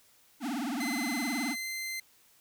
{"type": "tone with vibrato", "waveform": "square", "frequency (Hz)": 261.6, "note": "C4", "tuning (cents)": 0, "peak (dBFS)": -32, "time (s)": [0.4, 1.56], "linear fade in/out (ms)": 50, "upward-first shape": "triangle", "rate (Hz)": 19, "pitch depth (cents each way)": 300}
{"type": "tone with pitch glide", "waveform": "sawtooth", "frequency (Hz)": [2051, 2075], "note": ["C7", "C7"], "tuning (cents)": [-35, -15], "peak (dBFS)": -31, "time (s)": [0.8, 2], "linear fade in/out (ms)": 5, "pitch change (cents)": 20, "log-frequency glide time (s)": [1.37, 1.68]}
{"effects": ["white hiss -63 dBFS RMS until 2.4 s"]}